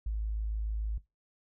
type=tone; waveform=sine; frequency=53.5 Hz; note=A1; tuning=48 cents flat; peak=-30 dBFS; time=0.06-0.98 s; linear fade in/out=5 ms; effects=noise-tail reverb RT60 0.2 s tail -18 dB re dry